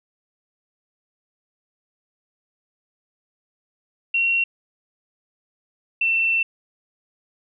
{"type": "tone pair in turn", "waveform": "sine", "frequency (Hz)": [2735, 2688], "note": ["F7", "E7"], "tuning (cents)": [-37, 33], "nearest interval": "unison", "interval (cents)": 30, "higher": "first", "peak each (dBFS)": -17, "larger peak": "neither", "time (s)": [[4.14, 4.44], [6.01, 6.43]], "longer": "second", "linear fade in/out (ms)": 5, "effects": []}